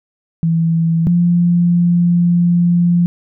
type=tone pair in turn; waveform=sine; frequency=164.81 / 173.66 Hz; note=E3 / F3; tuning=0 / -9 cents; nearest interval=minor second; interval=91 cents; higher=second; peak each=-11 / -9 dBFS; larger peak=second; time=0.43-1.07 / 1.07-3.06 s; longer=second; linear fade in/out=0 ms; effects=none